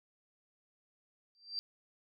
sine tone with exponential growth, 4699 Hz, D8, in tune, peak -32 dBFS, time 1.35-1.59 s, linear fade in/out 0 ms, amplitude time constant 52 ms, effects none

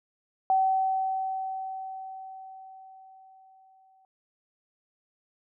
sine tone with exponential decay, 763 Hz, G5, 47 cents flat, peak -19 dBFS, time 0.5-4.05 s, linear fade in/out 1 ms, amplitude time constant 770 ms, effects none

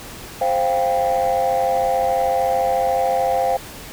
sine chord, C suspended fourth, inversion none, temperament equal with one note detuned, 523.3 / 698.5 / 792.2 Hz, C5 / F5 / G5, 0 / 0 / +18 cents, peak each -19 dBFS, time 0.41-3.57 s, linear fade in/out 5 ms, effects tanh soft clip ceiling -11 dBFS + pink hiss -36 dBFS RMS until 3.92 s

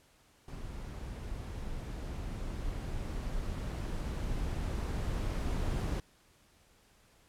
brown noise with level ramp, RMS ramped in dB -42 to -32 dBFS, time 0.48-6 s, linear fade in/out 2 ms, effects pink hiss -65 dBFS RMS until 7.28 s + low-pass 12000 Hz 12 dB/octave

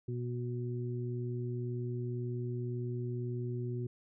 harmonic tone, 121.9 Hz, B2, 22 cents flat, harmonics 1 / 2 / 3, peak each -35 / -44 / -41 dBFS, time 0.08-3.87 s, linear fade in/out 5 ms, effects none

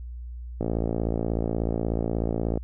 click train, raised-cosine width 2 ms, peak -13 dBFS, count 112, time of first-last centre 0.61-2.575 s, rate 56.5 Hz, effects added 60 Hz sine -34 dBFS peak until 2.63 s

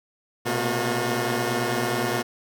10% pulse tone cluster, 119.9 / 129.3 / 220.3 / 235.3 / 359.7 Hz, A#2 / C3 / A3 / A#3 / F#4, +49 / -20 / +2 / +16 / -49 cents, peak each -20 / -23 / -24 / -24 / -21 dBFS, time 0.45-2.23 s, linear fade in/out 20 ms, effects none

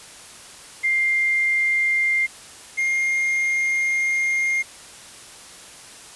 sine / triangle tone pair in turn, 2100 / 2123 Hz, C7 / C7, +6 / +25 cents, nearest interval unison, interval 19 cents, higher second, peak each -17 dBFS, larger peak neither, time 0.83-2.27 / 2.77-4.63 s, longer second, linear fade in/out 20 ms, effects white hiss -42 dBFS RMS until 6.15 s + resampled to 24000 Hz

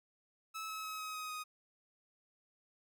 sawtooth tone with pitch steps, 1300 / 1289.5 / 1279.1 / 1268.8 / 1258.6 / 1248.5 Hz, E6 / E6 / D#6 / D#6 / D#6 / D#6, -24 / -39 / +47 / +33 / +19 / +6 cents, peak -37 dBFS, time 0.54-1.44 s, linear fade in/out 20 ms, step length 150 ms, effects none

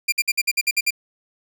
sawtooth tone bursts, 2387 Hz, D7, 28 cents sharp, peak -13 dBFS, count 9, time 0.08-0.907 s, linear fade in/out 10 ms, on 43 ms, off 55 ms, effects none

